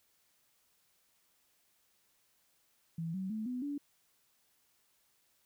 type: tone with pitch steps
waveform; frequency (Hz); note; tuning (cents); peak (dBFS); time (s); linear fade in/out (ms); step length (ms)
sine; 164.81 / 189.32 / 217.5 / 249.8 / 287; E3 / F#3 / A3 / B3 / D4; 0 / +40 / -20 / +20 / -40; -35; 2.98-3.78; 5; 160
effects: white hiss -73 dBFS RMS until 5.45 s